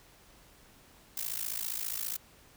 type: noise with amplitude modulation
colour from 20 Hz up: blue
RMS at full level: -32 dBFS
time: 1.17-2.17 s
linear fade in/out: 5 ms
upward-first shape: sine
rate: 54.9 Hz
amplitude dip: 90%
effects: pink hiss -59 dBFS RMS until 2.56 s